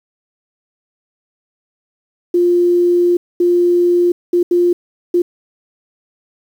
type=tone bursts at uneven times; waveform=sine; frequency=350.9 Hz; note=F4; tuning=8 cents sharp; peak=-9 dBFS; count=5; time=2.34-3.17 / 3.4-4.12 / 4.33-4.43 / 4.51-4.73 / 5.14-5.22 s; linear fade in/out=5 ms; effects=7-bit